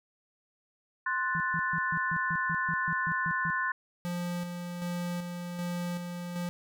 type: chord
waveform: sine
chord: F# diminished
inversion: second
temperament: equal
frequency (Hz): 1046.5 / 1480 / 1760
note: C6 / F#6 / A6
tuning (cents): 0 / 0 / 0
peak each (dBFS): -32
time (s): 1.06-3.72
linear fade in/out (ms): 5
type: tone bursts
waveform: sine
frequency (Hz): 165.6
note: E3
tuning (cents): +8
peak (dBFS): -33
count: 12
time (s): 1.35-3.502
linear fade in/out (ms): 0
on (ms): 51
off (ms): 140
type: tone with tremolo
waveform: square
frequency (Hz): 175.4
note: F3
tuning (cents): +8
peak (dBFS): -32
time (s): 4.05-6.49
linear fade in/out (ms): 0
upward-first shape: square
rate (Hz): 1.3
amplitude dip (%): 40
effects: none